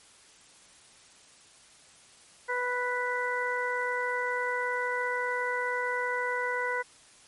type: harmonic tone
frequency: 493.9 Hz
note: B4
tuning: in tune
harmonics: 1 / 2 / 3 / 4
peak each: -33 / -33 / -33 / -33 dBFS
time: 2.48-6.83 s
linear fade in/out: 20 ms
effects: white hiss -56 dBFS RMS until 7.27 s + MP3 48 kbps